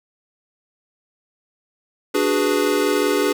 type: chord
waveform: square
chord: G# half-diminished seventh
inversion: second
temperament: equal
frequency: 293.7 / 370 / 415.3 / 493.9 Hz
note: D4 / F#4 / G#4 / B4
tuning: 0 / 0 / 0 / 0 cents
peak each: -23 / -24 / -21 / -25 dBFS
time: 2.14-3.33 s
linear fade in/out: 10 ms
effects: none